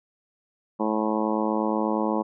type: harmonic tone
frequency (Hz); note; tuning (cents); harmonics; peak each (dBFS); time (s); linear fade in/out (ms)
108.4; A2; -25; 2 / 3 / 4 / 5 / 6 / 7 / 8 / 9 / 10; -27 / -28 / -32 / -30 / -36 / -35 / -32 / -32 / -36; 0.79-2.23; 20
effects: none